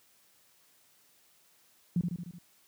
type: tone with echo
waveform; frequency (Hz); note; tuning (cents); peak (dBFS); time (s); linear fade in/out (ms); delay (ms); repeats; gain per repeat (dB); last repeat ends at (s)
sine; 174.1; F3; -5; -24; 1.96-2.01; 2; 75; 5; -4; 2.385
effects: white hiss -65 dBFS RMS until 2.67 s + high-pass 80 Hz 12 dB/octave